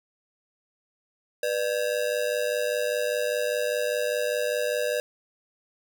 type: ring-modulated tone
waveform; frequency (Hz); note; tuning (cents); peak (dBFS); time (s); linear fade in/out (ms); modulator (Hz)
square; 545; C#5; -29; -22; 1.43-5; 0; 52.5
effects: none